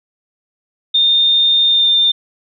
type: tone with pitch glide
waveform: sine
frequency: 3636 to 3605 Hz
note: A#7 to A7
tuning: -44 to +41 cents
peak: -9 dBFS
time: 0.94-2.12 s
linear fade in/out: 10 ms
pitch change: -15 cents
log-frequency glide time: 1.67-1.89 s
effects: none